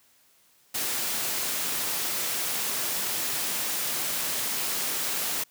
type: high-pass noise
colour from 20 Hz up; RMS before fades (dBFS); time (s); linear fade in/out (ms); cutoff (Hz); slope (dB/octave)
white; -29; 0.74-5.44; 10; 130; 12
effects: white hiss -62 dBFS RMS until 5.5 s + high-pass 60 Hz 12 dB/octave